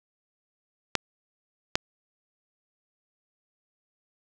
clicks, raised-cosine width 0.2 ms, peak -4 dBFS, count 2, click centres 0.953 / 1.755 s, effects 7-bit

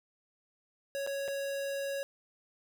square tone with dropouts, 554.4 Hz, C#5, in tune, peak -34 dBFS, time 0.95-2.03 s, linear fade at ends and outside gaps 0 ms, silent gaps 1.065-1.073 / 1.279-1.283 s, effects none

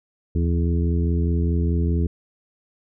harmonic tone with a mistuned harmonic, 84.8 Hz, E2, 50 cents sharp, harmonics 1 / 2 / 3 / 4 / 5, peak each -19 / -25 / -29 / -31 / -33 dBFS, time 0.35-2.07 s, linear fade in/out 5 ms, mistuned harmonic 1, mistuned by -140 cents, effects none

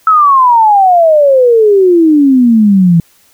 sine exponential sweep, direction down, 1318.5 to 163.6 Hz, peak -3 dBFS, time 0.07-3 s, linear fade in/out 2 ms, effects white hiss -48 dBFS RMS until 3.33 s

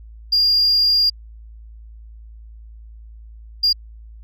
sine tone bursts at uneven times, 4812 Hz, D8, 41 cents sharp, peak -11 dBFS, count 2, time 0.32-1.1 / 3.63-3.73 s, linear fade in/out 10 ms, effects tanh soft clip ceiling -10 dBFS + added 55 Hz sine -37 dBFS peak until 4.23 s

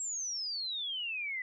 sine exponential sweep, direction down, 7700 to 1975.5 Hz, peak -34 dBFS, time 0-1.42 s, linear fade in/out 2 ms, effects none

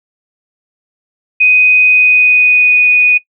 sine tone with pitch glide, 2500 to 2478 Hz, D#7 to D#7, +8 to -8 cents, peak -5 dBFS, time 1.4-3.18 s, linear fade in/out 10 ms, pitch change -16 cents, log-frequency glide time 1.88-2.83 s, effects noise-tail reverb RT60 0.1 s tail -19 dB re dry

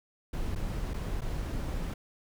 brown noise with dropouts, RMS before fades -33 dBFS, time 0.33-1.94 s, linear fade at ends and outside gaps 5 ms, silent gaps 0.551-0.558 / 0.936-0.94 / 1.209-1.217 s, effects none

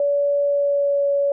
sine tone with pitch glide, 571 to 564.4 Hz, D5 to C#5, -49 to +31 cents, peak -16 dBFS, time 0-1.32 s, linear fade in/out 2 ms, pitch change -20 cents, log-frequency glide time 0.43-1.08 s, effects none

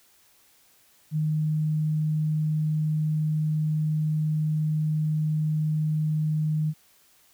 sine tone, 154.3 Hz, D#3, 14 cents flat, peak -22 dBFS, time 1.11-6.74 s, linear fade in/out 50 ms, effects white hiss -60 dBFS RMS until 7.33 s

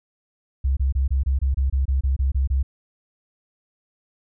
sine tone bursts, 66.9 Hz, C2, 39 cents sharp, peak -17 dBFS, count 13, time 0.64-2.63 s, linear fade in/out 10 ms, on 130 ms, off 25 ms, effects none

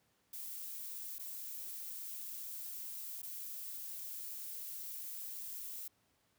violet noise with dropouts, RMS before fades -45 dBFS, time 0.33-5.88 s, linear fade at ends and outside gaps 5 ms, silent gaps 1.184-1.194 / 3.219-3.229 s, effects pink hiss -75 dBFS RMS until 6.38 s + high-pass 80 Hz 12 dB/octave

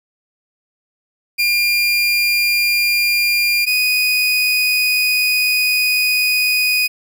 30% pulse tone pair in turn, 2400 / 2487 Hz, D7 / D#7, +37 / -1 cents, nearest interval minor second, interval 62 cents, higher second, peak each -11 dBFS, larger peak neither, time 1.38-3.66 / 3.66-6.88 s, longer second, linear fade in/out 20 ms, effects none

